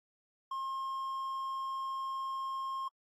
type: tone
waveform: triangle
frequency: 1069 Hz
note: C6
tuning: 37 cents sharp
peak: -33 dBFS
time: 0.51-2.88 s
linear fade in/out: 5 ms
effects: AAC 48 kbps